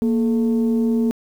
sine tone pair together, 232.8 / 433.5 Hz, A#3 / A4, -2 / -26 cents, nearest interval major seventh, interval 1076 cents, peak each -15 / -23 dBFS, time 0.02-1.11 s, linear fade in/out 0 ms, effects tanh soft clip ceiling -11 dBFS + 8-bit

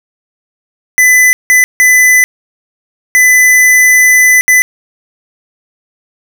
square tone bursts at uneven times, 2005 Hz, B6, 26 cents sharp, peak -4 dBFS, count 5, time 0.98-1.33 / 1.5-1.64 / 1.8-2.24 / 3.15-4.41 / 4.48-4.62 s, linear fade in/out 0 ms, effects none

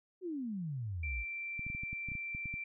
sine exponential sweep, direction down, 384.3 to 51.91 Hz, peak -36 dBFS, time 0.21-1.25 s, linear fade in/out 50 ms
sine tone, 2349 Hz, D7, in tune, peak -38 dBFS, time 1.03-2.64 s, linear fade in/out 5 ms
clicks, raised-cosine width 5 ms, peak -32 dBFS, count 12, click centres 1.594 / 1.666 / 1.701 / 1.749 / 1.835 / 1.93 / 2.087 / 2.118 / 2.153 / 2.349 / 2.457 / 2.54 s
effects none

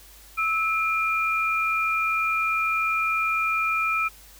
sine tone pair together, 1308.6 / 2400 Hz, E6 / D7, -13 / +37 cents, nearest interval major seventh, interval 1050 cents, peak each -24 dBFS, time 0.37-4.09 s, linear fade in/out 20 ms, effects added 50 Hz sine -51 dBFS peak until 4.39 s + white hiss -50 dBFS RMS until 4.39 s

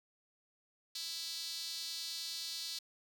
sawtooth tone with high-pass filter, 329.6 Hz, E4, in tune, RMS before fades -42 dBFS, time 0.95-2.79 s, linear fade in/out 5 ms, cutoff 4300 Hz, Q 4.2, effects none

